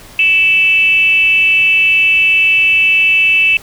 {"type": "tone with frequency modulation", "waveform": "sine", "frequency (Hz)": 2637, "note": "E7", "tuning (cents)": 0, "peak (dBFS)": -7, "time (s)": [0.19, 3.57], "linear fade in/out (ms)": 2, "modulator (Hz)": 362, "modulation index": 0.45, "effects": ["pink hiss -37 dBFS RMS until 3.62 s"]}